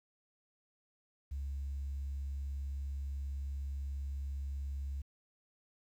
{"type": "tone", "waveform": "sine", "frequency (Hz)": 69.3, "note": "C#2", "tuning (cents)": 0, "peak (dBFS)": -35, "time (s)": [1.31, 5.02], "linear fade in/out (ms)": 10, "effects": ["tanh soft clip ceiling -33 dBFS", "11-bit"]}